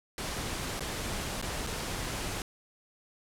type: noise with dropouts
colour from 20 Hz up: pink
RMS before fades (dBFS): -35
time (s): 0.18-2.42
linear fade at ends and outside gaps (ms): 1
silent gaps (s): 0.795-0.806 / 1.415-1.425 / 1.666-1.671
effects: low-pass 11000 Hz 12 dB/octave